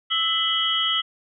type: tone cluster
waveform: sine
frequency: 1311 / 2006 / 2982 / 3249 Hz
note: E6 / B6 / F#7 / G#7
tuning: -10 / +26 / +13 / -39 cents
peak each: -27 / -31 / -24 / -23 dBFS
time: 0.1-1.02 s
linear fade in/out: 20 ms
effects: none